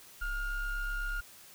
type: ring-modulated tone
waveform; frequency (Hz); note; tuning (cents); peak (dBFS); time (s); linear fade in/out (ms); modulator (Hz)
triangle; 693; F5; -14; -27; 0.21-1.21; 10; 727
effects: white hiss -54 dBFS RMS until 1.54 s